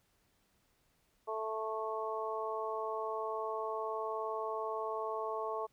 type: harmonic tone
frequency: 219.7 Hz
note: A3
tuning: 2 cents flat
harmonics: 2 / 3 / 4 / 5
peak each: -39 / -41 / -42 / -40 dBFS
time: 1.27-5.67 s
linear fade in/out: 20 ms
effects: pink hiss -74 dBFS RMS until 5.72 s